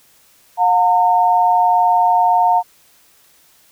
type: tone pair together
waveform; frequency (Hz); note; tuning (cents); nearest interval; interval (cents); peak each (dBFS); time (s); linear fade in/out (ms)
sine; 718 / 910.9; F5 / A#5; +48 / -40; major third; 412; -13; 0.57-2.63; 50
effects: white hiss -52 dBFS RMS until 3.71 s